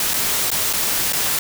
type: noise with dropouts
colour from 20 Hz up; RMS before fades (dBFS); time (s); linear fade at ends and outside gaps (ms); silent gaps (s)
white; -20; 0-1.39; 2; 0.136-0.14 / 0.504-0.515 / 0.729-0.734 / 1.125-1.132
effects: none